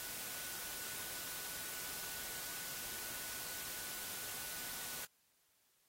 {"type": "tone in noise", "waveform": "sine", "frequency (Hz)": 1480, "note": "F#6", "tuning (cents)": 0, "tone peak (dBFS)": -56, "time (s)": [0, 5.05], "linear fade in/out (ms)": 0, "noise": "white", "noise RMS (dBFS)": -45, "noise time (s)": [0, 5.05], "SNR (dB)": -14, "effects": ["white hiss -75 dBFS RMS until 5.88 s", "AAC 48 kbps"]}